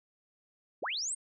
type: linear sweep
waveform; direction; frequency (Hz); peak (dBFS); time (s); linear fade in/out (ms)
sine; up; 182.5 to 8730; -32; 0.82-1.15; 10
effects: none